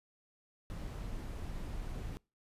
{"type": "noise", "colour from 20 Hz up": "brown", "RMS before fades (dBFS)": -41, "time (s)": [0.7, 2.17], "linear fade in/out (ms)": 0, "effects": ["noise-tail reverb RT60 0.3 s tail -25 dB re dry", "resampled to 32000 Hz"]}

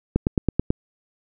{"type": "click train", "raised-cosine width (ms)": 3, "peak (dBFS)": -5, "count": 6, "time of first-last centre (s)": [0.16, 0.705], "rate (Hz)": 9.18, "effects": []}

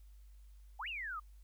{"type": "exponential two-way sweep", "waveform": "sine", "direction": "up then down", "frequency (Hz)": [735, 2960, 1169], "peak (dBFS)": -39, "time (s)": [0.79, 1.2], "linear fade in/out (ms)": 10, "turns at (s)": 0.88, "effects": ["added 50 Hz sine -54 dBFS peak until 1.43 s", "white hiss -75 dBFS RMS until 1.43 s"]}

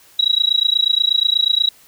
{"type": "tone with amplitude modulation", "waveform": "sine", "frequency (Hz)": 3871, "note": "B7", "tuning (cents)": -35, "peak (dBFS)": -9, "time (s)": [0.19, 1.69], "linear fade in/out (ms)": 5, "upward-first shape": "sine", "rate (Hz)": 28.3, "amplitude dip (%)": 100, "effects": ["white hiss -49 dBFS RMS until 1.87 s"]}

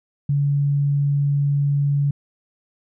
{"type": "tone", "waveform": "sine", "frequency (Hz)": 142.4, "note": "C#3", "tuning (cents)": 47, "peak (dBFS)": -16, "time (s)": [0.29, 2.11], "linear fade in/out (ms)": 5, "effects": []}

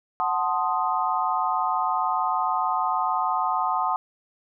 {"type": "chord", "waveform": "sine", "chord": "F# diminished seventh", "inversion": "none", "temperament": "equal", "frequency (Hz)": [740, 880, 1046.5, 1244.5], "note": ["F#5", "A5", "C6", "Eb6"], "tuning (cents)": [0, 0, 0, 0], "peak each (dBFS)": -27, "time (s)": [0.2, 3.96], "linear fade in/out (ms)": 0, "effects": []}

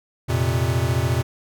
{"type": "chord", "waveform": "square", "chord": "F suspended fourth", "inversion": "none", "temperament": "equal", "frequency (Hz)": [87.31, 116.54, 130.81], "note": ["F2", "Bb2", "C3"], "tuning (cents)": [0, 0, 0], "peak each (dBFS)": [-25, -23, -24], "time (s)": [0.28, 1.23], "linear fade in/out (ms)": 20, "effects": []}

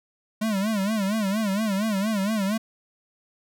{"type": "tone with vibrato", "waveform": "square", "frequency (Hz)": 206.6, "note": "G#3", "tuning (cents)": -9, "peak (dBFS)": -23, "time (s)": [0.41, 2.58], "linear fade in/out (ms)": 10, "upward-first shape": "sine", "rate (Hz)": 4.3, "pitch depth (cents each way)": 140, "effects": []}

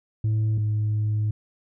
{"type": "tone pair in turn", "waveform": "sine", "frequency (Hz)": [108.8, 106.56], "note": ["A2", "G#2"], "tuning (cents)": [-19, 45], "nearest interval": "unison", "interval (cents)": 36, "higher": "first", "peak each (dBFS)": [-17, -19], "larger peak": "first", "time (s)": [[0.24, 0.58], [0.58, 1.31]], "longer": "second", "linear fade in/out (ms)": 5, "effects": ["tanh soft clip ceiling -19 dBFS"]}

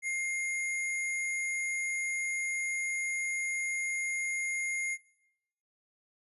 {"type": "tone with sample-and-hold", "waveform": "sine", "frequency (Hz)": 2117, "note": "C7", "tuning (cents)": 20, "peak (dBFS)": -30, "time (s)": [0.02, 4.98], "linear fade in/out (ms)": 50, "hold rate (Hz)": 8820, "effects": ["noise-tail reverb RT60 0.9 s tail -23 dB re dry", "resampled to 32000 Hz"]}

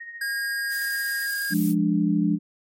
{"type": "tone with tremolo", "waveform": "sine", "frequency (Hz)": 1864.7, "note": "A#6", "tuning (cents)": 0, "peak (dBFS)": -33, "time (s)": [0, 1.27], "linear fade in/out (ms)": 10, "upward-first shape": "triangle", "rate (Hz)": 14, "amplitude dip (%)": 60}
{"type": "tone", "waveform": "square", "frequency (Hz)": 1627, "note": "G#6", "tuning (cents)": -36, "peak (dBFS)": -26, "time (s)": [0.21, 1.54], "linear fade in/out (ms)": 5}
{"type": "noise", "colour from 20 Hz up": "violet", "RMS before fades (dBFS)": -33, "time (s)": [0.68, 1.75], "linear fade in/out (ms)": 50}
{"type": "chord", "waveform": "sine", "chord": "D diminished", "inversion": "first", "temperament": "equal", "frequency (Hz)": [174.61, 207.7, 293.7], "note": ["F3", "Ab3", "D4"], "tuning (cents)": [0, 0, 0], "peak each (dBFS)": -23, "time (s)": [1.5, 2.39], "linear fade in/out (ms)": 50}
{"effects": ["MP3 64 kbps"]}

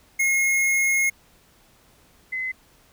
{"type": "tone pair in turn", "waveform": ["square", "sine"], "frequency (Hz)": [2157, 2040], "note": ["C#7", "C7"], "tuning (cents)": [-48, -44], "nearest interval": "minor second", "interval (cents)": 96, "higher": "first", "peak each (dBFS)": [-19, -25], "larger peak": "first", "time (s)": [[0.19, 1.1], [2.32, 2.52]], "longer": "first", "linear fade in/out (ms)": 10, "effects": ["pink hiss -57 dBFS RMS until 2.92 s"]}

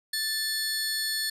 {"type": "tone pair together", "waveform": "sawtooth", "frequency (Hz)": [1760, 4364], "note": ["A6", "C#8"], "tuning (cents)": [0, -28], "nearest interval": "octave + major third", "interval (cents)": 1572, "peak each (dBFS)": [-28, -26], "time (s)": [0.13, 1.3], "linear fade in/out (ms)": 5, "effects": ["resampled to 32000 Hz"]}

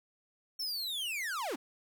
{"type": "linear sweep", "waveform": "45% pulse", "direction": "down", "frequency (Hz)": [5450, 220], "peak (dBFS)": -34, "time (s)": [0.59, 1.56], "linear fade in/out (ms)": 10, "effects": ["10-bit"]}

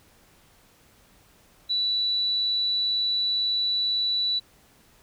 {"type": "tone", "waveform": "sine", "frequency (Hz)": 3951, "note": "B7", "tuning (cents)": 0, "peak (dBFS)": -22, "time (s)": [1.69, 4.4], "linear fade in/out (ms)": 20, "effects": ["pink hiss -58 dBFS RMS until 5.02 s"]}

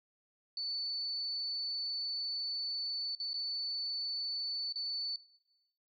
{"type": "tone with dropouts", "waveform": "sine", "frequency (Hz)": 4487, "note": "C#8", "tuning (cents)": 20, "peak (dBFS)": -35, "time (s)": [0.57, 5.16], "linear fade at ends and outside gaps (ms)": 2, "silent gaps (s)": [[3.151, 3.2], [3.333, 3.341], [4.725, 4.757]], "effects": ["noise-tail reverb RT60 1.0 s tail -19 dB re dry"]}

